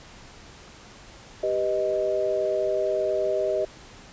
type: chord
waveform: sine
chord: G augmented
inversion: none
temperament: equal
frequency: 392 / 493.9 / 622.3 Hz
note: G4 / B4 / D#5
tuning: 0 / 0 / 0 cents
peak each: -27 / -30 / -24 dBFS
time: 1.43-3.65 s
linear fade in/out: 5 ms
effects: pink hiss -47 dBFS RMS until 4.12 s + resampled to 16000 Hz